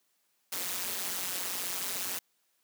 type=noise with amplitude modulation; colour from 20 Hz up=white; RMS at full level=-31 dBFS; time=0.52-2.19 s; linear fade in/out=5 ms; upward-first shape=sine; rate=183 Hz; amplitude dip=90%; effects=white hiss -74 dBFS RMS until 2.63 s + high-pass 150 Hz 12 dB/octave